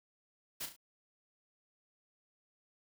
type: noise with echo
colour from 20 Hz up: white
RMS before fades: -40 dBFS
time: 0.6-0.66 s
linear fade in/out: 10 ms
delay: 35 ms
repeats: 3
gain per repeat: -7 dB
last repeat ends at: 0.765 s
effects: none